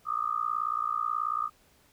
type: tone with amplitude modulation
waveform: sine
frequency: 1225 Hz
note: D#6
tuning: 27 cents flat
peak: -23 dBFS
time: 0.05-1.5 s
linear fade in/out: 50 ms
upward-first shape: sine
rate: 58.4 Hz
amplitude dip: 100%
effects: pink hiss -63 dBFS RMS until 1.92 s